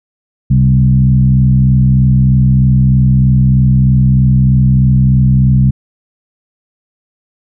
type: tone with frequency modulation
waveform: sine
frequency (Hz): 131.5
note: C3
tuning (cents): +9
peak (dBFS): -5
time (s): 0.5-5.71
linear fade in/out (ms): 10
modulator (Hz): 63.2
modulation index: 0.88
effects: none